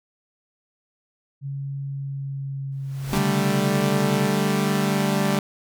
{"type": "tone with pitch glide", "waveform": "sine", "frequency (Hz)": [138.59, 136.21], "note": ["C#3", "C#3"], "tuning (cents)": [0, -30], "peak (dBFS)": -27, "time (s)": [1.41, 4.32], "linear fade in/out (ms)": 50, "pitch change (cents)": -30, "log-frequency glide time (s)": [1.86, 2.99]}
{"type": "noise with exponential growth", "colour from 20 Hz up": "pink", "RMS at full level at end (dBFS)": -29, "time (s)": [2.72, 3.18], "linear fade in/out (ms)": 1, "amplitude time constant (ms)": 99}
{"type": "chord", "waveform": "sawtooth", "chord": "D suspended fourth", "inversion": "none", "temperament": "equal", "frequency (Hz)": [146.83, 196, 220], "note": ["D3", "G3", "A3"], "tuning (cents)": [0, 0, 0], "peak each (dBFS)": [-21, -18, -22], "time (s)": [3.13, 5.39], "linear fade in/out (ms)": 2}
{"effects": []}